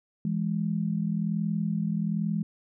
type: tone pair together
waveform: sine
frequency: 166.55 / 207.7 Hz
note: E3 / G#3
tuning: +18 / 0 cents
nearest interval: major third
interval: 382 cents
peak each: -28 dBFS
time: 0.25-2.43 s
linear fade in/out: 2 ms
effects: none